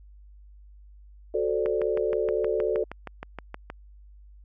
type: chord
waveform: sine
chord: D dominant seventh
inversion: first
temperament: equal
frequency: 370 / 440 / 523.3 / 587.3 Hz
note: F#4 / A4 / C5 / D5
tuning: 0 / 0 / 0 / 0 cents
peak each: -29 / -26 / -32 / -30 dBFS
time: 1.34-2.84 s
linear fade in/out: 5 ms
type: click train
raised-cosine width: 0.5 ms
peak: -20 dBFS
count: 14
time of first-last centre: 1.66-3.701 s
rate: 6.37 Hz
effects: added 50 Hz sine -47 dBFS peak until 4.44 s

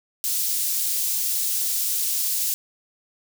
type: high-pass noise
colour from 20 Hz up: white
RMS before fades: -24 dBFS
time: 0.24-2.54 s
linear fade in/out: 0 ms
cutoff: 5100 Hz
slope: 12 dB/octave
effects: none

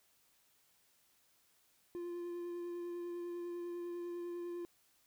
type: tone with vibrato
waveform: triangle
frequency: 348.1 Hz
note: F4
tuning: 6 cents flat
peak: -38 dBFS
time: 1.95-4.65 s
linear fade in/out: 0 ms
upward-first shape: triangle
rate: 10 Hz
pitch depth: 16 cents each way
effects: white hiss -72 dBFS RMS until 5.06 s

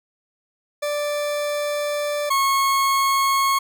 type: tone pair in turn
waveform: 40% pulse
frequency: 587.3 / 1093.4 Hz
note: D5 / C#6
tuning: 0 / -24 cents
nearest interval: major seventh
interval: 1076 cents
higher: second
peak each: -21 / -16 dBFS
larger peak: second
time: 0.82-2.3 / 2.3-3.59 s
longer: first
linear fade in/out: 10 ms
effects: none

